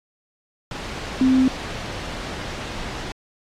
sine tone in noise, 260 Hz, C4, 11 cents flat, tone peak -13 dBFS, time 1.21-1.48 s, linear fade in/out 2 ms, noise pink, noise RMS -31 dBFS, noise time 0.71-3.12 s, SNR +15 dB, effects low-pass 5000 Hz 12 dB/octave + AAC 48 kbps

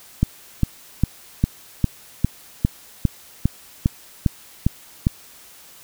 click train, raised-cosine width 5 ms, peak -3 dBFS, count 13, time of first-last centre 0.23-5.069 s, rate 2.48 Hz, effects white hiss -46 dBFS RMS until 5.83 s

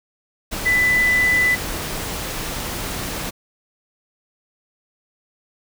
sine tone in noise, 1994 Hz, B6, 16 cents sharp, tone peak -14 dBFS, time 0.65-1.56 s, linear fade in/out 20 ms, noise pink, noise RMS -27 dBFS, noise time 0.51-3.31 s, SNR +10 dB, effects none

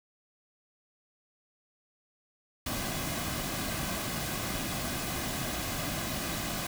pink noise with comb filter, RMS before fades -34 dBFS, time 2.66-6.67 s, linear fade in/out 5 ms, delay 2.2 ms, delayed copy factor -0.5, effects none

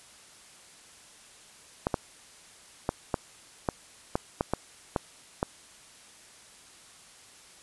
clicks, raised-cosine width 1 ms, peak -11 dBFS, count 10, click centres 1.869 / 1.942 / 2.891 / 3.142 / 3.688 / 4.155 / 4.409 / 4.536 / 4.962 / 5.429 s, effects white hiss -53 dBFS RMS until 7.62 s + resampled to 24000 Hz

